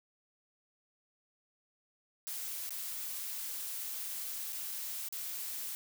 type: noise with dropouts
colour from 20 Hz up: blue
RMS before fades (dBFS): -40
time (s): 2.27-5.75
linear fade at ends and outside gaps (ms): 0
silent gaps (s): 2.693-2.706 / 4.524-4.529 / 5.086-5.125
effects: none